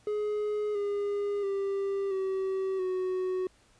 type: tone with pitch steps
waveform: triangle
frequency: 419.9 / 407 / 394.5 / 382.4 / 370.6 Hz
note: G#4 / G#4 / G4 / G4 / F#4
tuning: +19 / -35 / +11 / -43 / +3 cents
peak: -26 dBFS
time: 0.07-3.47 s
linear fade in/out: 2 ms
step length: 680 ms
effects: pink hiss -63 dBFS RMS until 3.79 s + resampled to 22050 Hz